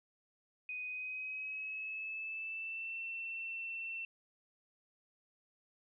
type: tone with pitch glide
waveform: sine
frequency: 2496 to 2691 Hz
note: D#7 to E7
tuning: +5 to +35 cents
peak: -39 dBFS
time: 0.69-4.05 s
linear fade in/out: 2 ms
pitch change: +130 cents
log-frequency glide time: 0.87-3 s
effects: none